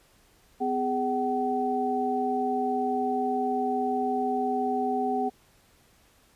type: tone cluster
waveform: sine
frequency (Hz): 252.3 / 414.1 / 758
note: B3 / G#4 / F#5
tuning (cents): +37 / -5 / +42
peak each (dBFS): -30 / -30 / -27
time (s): 0.6-5.3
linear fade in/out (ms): 20
effects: pink hiss -61 dBFS RMS until 6.35 s + resampled to 32000 Hz